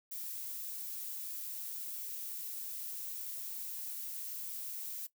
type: noise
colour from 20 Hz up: violet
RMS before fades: -42 dBFS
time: 0.11-5.07 s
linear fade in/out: 10 ms
effects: noise-tail reverb RT60 0.1 s tail -17 dB re dry